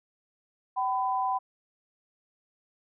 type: tone pair together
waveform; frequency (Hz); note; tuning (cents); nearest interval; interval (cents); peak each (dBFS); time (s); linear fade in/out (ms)
sine; 766.9 / 1003; G5 / B5; -38 / +26; perfect fourth; 464; -28; 0.76-1.39; 20
effects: none